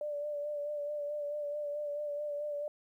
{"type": "tone with vibrato", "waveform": "sine", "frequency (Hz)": 587.3, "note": "D5", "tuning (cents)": 0, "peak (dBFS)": -34, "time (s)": [0.01, 2.68], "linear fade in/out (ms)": 2, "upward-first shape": "sine", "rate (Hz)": 4.6, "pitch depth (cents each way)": 30, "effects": ["12-bit"]}